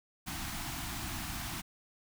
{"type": "band-stop noise", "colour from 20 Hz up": "pink", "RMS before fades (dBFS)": -39, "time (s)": [0.26, 1.62], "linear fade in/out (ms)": 20, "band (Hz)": [350, 670], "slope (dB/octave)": 96, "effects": []}